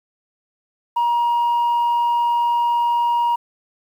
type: tone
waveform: sine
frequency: 949 Hz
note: A#5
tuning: 31 cents sharp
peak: -13 dBFS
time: 0.96-3.36 s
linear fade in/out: 10 ms
effects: tanh soft clip ceiling -14 dBFS + 8-bit